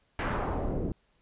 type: noise with low-pass filter sweep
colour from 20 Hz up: pink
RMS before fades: -31 dBFS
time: 0.19-0.92 s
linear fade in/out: 2 ms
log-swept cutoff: 2000 to 310 Hz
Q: 1.5
effects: pink hiss -70 dBFS RMS until 1.21 s + resampled to 8000 Hz